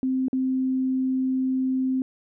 sine tone with dropouts, 260.5 Hz, C4, 7 cents flat, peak -21 dBFS, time 0.03-2.02 s, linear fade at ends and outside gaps 1 ms, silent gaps 0.283-0.33 s, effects none

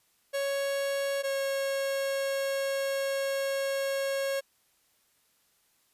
45% pulse tone pair in turn, 554.4 / 547.1 Hz, C#5 / C#5, 0 / -23 cents, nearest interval unison, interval 23 cents, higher first, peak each -28 dBFS, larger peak neither, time 0.33-1.23 / 1.23-4.41 s, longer second, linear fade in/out 20 ms, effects white hiss -69 dBFS RMS until 5.93 s + resampled to 32000 Hz

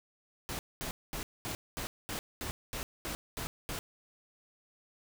pink noise bursts, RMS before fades -38 dBFS, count 11, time 0.49-3.79 s, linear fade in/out 0 ms, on 100 ms, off 220 ms, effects none

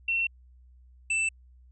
sine / square tone pair in turn, 2712 / 2656 Hz, E7 / E7, +49 / +12 cents, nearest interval unison, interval 37 cents, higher first, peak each -24 / -25 dBFS, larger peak first, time 0.08-0.27 / 1.1-1.29 s, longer neither, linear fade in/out 5 ms, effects added 62 Hz sine -52 dBFS peak until 1.71 s + resampled to 24000 Hz

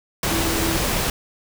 sine tone in noise, 329.6 Hz, E4, in tune, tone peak -25 dBFS, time 0.31-0.77 s, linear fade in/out 2 ms, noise pink, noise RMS -22 dBFS, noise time 0.23-1.1 s, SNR -6 dB, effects none

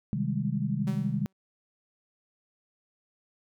sine chord, Ab major seventh, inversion first, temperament equal, 130.81 / 155.56 / 196 / 207.7 Hz, C3 / Eb3 / G3 / Ab3, 0 / 0 / 0 / 0 cents, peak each -32 dBFS, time 0.13-1.26 s, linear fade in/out 0 ms
sawtooth tone with exponential decay, 190.3 Hz, F#3, 49 cents sharp, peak -32 dBFS, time 0.87-1.33 s, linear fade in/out 5 ms, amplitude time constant 100 ms
effects none

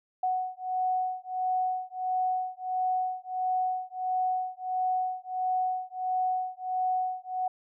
sine beating tone pair, 740 / 741.5 Hz, F#5 / F#5, 0 / +4 cents, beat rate 1.5 Hz, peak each -30 dBFS, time 0.23-7.48 s, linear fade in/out 5 ms, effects none

